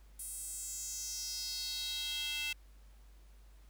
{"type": "tone with high-pass filter sweep", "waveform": "square", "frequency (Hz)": 294.9, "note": "D4", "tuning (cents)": 7, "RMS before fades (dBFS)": -40, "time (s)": [0.19, 2.53], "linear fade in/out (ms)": 5, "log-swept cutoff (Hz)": [9800, 2700], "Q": 4.3, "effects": ["added 50 Hz sine -55 dBFS peak until 3.69 s", "pink hiss -69 dBFS RMS until 3.69 s"]}